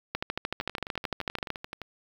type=two click trains; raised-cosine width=0.3 ms; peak=-13 / -21 dBFS; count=19 / 15; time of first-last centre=0.15-1.503 / 0.61-1.817 s; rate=13.3 / 11.6 Hz; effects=7-bit